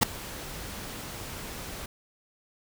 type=noise with ADSR envelope; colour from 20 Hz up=pink; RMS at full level=-17 dBFS; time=0.01-1.86 s; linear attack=20 ms; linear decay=6 ms; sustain=-22 dB; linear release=4 ms; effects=none